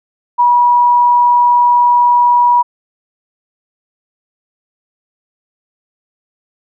sine tone, 968 Hz, B5, 35 cents flat, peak -6 dBFS, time 0.38-2.63 s, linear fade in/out 20 ms, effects none

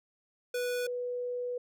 square / sine tone pair in turn, 491.6 / 491.6 Hz, B4 / B4, -8 / -8 cents, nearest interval unison, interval 0 cents, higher neither, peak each -31 / -32 dBFS, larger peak first, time 0.54-0.87 / 0.87-1.58 s, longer second, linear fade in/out 5 ms, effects none

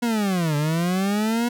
40% pulse linear two-way sweep, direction down then up, 242.6 to 144.4 to 242.6 Hz, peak -19 dBFS, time 0.02-1.49 s, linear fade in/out 10 ms, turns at 0.56 s, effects none

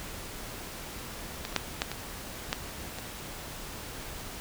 clicks, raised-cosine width 0.2 ms, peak -16 / -26 / -7 / -9 / -16 / -10 / -20 dBFS, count 7, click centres 1.451 / 1.526 / 1.563 / 1.819 / 1.916 / 2.529 / 2.986 s, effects pink hiss -41 dBFS RMS until 4.4 s

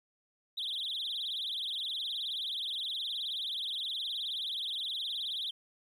sine tone with vibrato, 3521 Hz, A7, in tune, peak -32 dBFS, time 0.57-5.51 s, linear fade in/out 10 ms, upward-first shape triangle, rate 19 Hz, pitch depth 240 cents each way, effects tanh soft clip ceiling -31 dBFS + 11-bit

